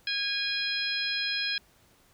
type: harmonic tone with a mistuned harmonic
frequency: 820 Hz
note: G#5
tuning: 22 cents flat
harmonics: 2 / 3 / 4 / 5 / 6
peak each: -34 / -34 / -34 / -34 / -34 dBFS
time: 0.07-1.58 s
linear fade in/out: 2 ms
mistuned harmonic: 6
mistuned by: +62 cents
effects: pink hiss -62 dBFS RMS until 2.13 s